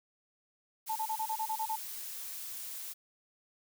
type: noise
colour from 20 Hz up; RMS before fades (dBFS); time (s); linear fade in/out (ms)
blue; -42; 0.86-2.94; 20
type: tone bursts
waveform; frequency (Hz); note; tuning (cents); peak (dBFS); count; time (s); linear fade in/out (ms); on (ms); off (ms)
sine; 880; A5; 0; -31; 9; 0.89-1.76; 10; 70; 30
effects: none